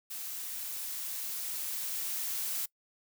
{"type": "noise with level ramp", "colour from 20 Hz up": "blue", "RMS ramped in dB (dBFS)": [-40, -34], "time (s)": [0.1, 2.66], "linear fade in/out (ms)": 10, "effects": ["noise-tail reverb RT60 0.1 s tail -23 dB re dry"]}